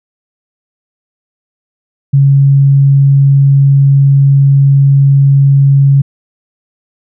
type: tone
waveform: sine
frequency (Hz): 138.59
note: C#3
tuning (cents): 0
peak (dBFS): -3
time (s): 2.13-6.02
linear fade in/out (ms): 10
effects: none